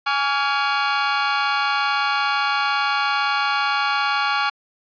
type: chord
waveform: sawtooth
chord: Db major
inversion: second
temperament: equal with one note detuned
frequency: 830.6 / 1136 / 1396.9 Hz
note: Ab5 / Db6 / F6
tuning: 0 / +42 / 0 cents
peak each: -19 dBFS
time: 0.06-4.5 s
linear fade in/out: 10 ms
effects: resampled to 11025 Hz + 8-bit